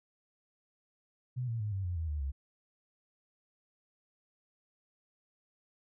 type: tone with pitch steps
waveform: sine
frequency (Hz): 125.4 / 114.99 / 105.45 / 96.7 / 88.67 / 81.31 / 74.56 / 68.37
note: B2 / A#2 / G#2 / G2 / F2 / E2 / D2 / C#2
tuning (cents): +27 / -23 / +27 / -23 / +27 / -23 / +27 / -23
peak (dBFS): -32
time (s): 1.36-2.32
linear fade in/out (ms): 20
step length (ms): 120
effects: none